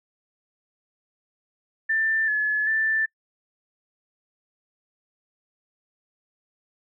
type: tone with pitch steps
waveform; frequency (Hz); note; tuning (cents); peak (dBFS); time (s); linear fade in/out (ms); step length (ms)
sine; 1780 / 1711 / 1768; A6 / A6 / A6; +20 / -49 / +8; -20; 1.89-3.06; 10; 390
effects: noise-tail reverb RT60 0.1 s tail -26 dB re dry